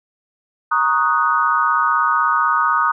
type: chord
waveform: sine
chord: D# minor seventh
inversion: second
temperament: equal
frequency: 932.3 / 1108.7 / 1244.5 / 1480 Hz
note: A#5 / C#6 / D#6 / F#6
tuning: 0 / 0 / 0 / 0 cents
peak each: -21 / -22 / -16 / -21 dBFS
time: 0.71-2.92 s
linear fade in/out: 10 ms
effects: none